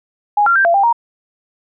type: tone with pitch steps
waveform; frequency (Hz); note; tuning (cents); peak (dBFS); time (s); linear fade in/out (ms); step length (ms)
sine; 827 / 1380 / 1576 / 682 / 794 / 937; G#5 / F6 / G6 / F5 / G5 / A#5; -8 / -21 / +9 / -41 / +22 / +9; -9; 0.37-0.928; 5; 93
effects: none